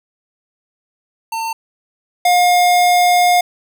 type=tone pair in turn; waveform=square; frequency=902 / 712.6 Hz; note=A5 / F5; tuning=+43 / +35 cents; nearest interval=major third; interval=408 cents; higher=first; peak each=-20 / -10 dBFS; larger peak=second; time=1.32-1.53 / 2.25-3.41 s; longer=second; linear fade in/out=5 ms; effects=none